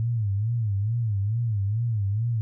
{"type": "tone with vibrato", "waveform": "sine", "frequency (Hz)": 108.1, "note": "A2", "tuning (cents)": -30, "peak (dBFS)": -22, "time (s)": [0, 2.41], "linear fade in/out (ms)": 0, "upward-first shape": "sine", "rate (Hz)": 2.3, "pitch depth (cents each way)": 170, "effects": []}